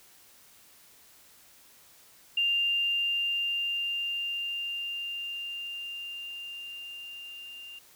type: tone with level ramp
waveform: sine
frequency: 2794 Hz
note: F7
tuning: in tune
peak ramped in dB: -23 to -42 dBFS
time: 2.37-7.79 s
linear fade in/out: 5 ms
effects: white hiss -57 dBFS RMS until 7.95 s